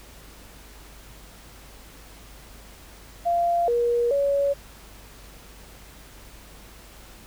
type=tone with pitch steps; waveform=sine; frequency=690 / 475.9 / 562 Hz; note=F5 / A#4 / C#5; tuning=-21 / +36 / +24 cents; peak=-19 dBFS; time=3.25-4.54 s; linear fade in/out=20 ms; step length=430 ms; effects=added 50 Hz sine -48 dBFS peak until 7.26 s + pink hiss -48 dBFS RMS until 7.26 s